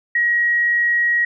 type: tone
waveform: sine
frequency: 1899 Hz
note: A#6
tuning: 32 cents sharp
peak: -14 dBFS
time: 0.15-1.25 s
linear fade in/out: 5 ms
effects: none